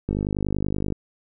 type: click train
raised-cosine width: 3 ms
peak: -12 dBFS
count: 43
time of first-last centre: 0.09-0.923 s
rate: 50.4 Hz
effects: none